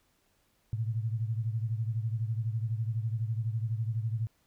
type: beating tone pair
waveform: sine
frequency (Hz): 110 / 122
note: A2 / B2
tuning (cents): 0 / -21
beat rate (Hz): 12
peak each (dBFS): -30 / -35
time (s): 0.73-4.27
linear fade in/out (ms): 0
effects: pink hiss -71 dBFS RMS until 4.46 s

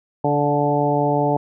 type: harmonic tone with a mistuned harmonic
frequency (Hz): 145.1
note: D3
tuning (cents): -21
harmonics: 1 / 2 / 3 / 4 / 5 / 6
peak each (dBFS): -23 / -23 / -23 / -23 / -23 / -23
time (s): 0.24-1.37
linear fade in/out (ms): 5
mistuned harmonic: 4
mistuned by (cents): +16
effects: none

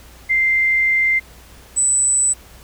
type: tone pair in turn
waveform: sine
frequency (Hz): 2089 / 7967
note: C7 / B8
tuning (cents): -3 / +14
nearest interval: octave + major seventh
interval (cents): 2317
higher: second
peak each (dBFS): -13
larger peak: neither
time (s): 0.29-1.2 / 1.76-2.34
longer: first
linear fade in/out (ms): 20
effects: added 60 Hz sine -44 dBFS peak until 2.63 s + pink hiss -45 dBFS RMS until 2.63 s

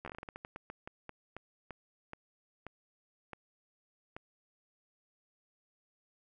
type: slowing click train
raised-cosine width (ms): 0.5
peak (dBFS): -28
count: 21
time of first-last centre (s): 0.05-4.165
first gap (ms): 12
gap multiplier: 1.25
effects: none

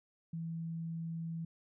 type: tone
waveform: sine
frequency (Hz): 164.81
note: E3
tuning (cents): 0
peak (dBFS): -37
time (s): 0.33-1.45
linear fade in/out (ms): 5
effects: none

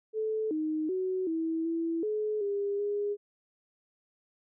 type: tone with pitch steps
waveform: sine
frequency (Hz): 436.1 / 310.8 / 373 / 324.7 / 330.8 / 426.3 / 403.2 / 410.3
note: A4 / D#4 / F#4 / E4 / E4 / G#4 / G4 / G#4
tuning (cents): -15 / -2 / +14 / -26 / +6 / +45 / +49 / -21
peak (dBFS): -28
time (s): 0.13-3.17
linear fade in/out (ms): 50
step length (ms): 380
effects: none

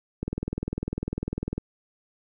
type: click train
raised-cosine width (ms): 3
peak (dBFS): -15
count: 28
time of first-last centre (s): 0.23-1.58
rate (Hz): 20
effects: none

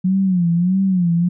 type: tone with vibrato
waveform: sine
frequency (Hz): 180.9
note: F#3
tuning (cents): -39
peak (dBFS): -13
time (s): 0.04-1.29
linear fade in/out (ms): 10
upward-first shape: sine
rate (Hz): 1.6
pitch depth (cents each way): 120
effects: none

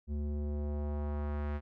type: tone with low-pass filter sweep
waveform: square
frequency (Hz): 73.42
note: D2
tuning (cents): 0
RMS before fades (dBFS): -35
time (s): 0.07-1.61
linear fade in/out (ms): 50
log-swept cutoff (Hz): 260 to 1900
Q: 1.1
effects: none

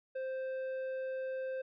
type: tone with tanh clipping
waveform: sine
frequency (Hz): 523.3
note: C5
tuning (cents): 0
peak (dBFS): -37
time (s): 0.15-1.62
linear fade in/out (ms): 10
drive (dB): 8
effects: none

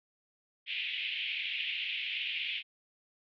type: band-pass noise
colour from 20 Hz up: pink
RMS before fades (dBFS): -36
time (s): 0.66-2.63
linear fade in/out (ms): 50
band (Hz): 2300 to 3300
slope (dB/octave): 48
effects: none

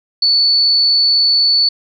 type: tone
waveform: sine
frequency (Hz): 4462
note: C#8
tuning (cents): +11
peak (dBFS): -9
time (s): 0.22-1.69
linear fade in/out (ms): 5
effects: none

